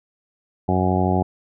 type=harmonic tone; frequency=92.5 Hz; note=F#2; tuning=in tune; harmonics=1 / 2 / 3 / 4 / 5 / 6 / 7 / 8 / 9; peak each=-22 / -22 / -26 / -25 / -32 / -32 / -29 / -25 / -27 dBFS; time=0.68-1.23 s; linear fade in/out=10 ms; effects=none